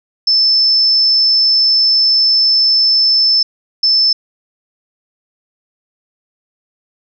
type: tone bursts at uneven times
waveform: sine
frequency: 5274 Hz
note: E8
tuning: in tune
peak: -8 dBFS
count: 2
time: 0.27-3.43 / 3.83-4.13 s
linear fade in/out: 5 ms
effects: none